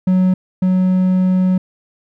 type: tone pair in turn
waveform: triangle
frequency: 185 / 185 Hz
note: F#3 / F#3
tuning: 0 / 0 cents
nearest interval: unison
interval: 0 cents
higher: neither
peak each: -8 / -9 dBFS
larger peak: first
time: 0.07-0.34 / 0.62-1.58 s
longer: second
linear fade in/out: 5 ms
effects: none